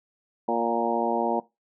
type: harmonic tone with a mistuned harmonic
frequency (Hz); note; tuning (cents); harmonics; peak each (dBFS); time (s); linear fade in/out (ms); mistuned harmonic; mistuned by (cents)
116.54; A#2; 0; 2 / 3 / 4 / 5 / 6 / 7 / 8; -30 / -30 / -30 / -30 / -30 / -30 / -30; 0.48-1.4; 5; 6; +27
effects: noise-tail reverb RT60 0.2 s tail -19 dB re dry